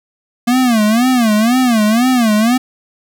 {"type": "tone with vibrato", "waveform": "square", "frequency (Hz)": 233.1, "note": "A#3", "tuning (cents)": 0, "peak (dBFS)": -10, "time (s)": [0.47, 2.58], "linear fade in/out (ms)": 10, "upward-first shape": "sine", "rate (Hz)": 2, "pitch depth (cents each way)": 180, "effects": []}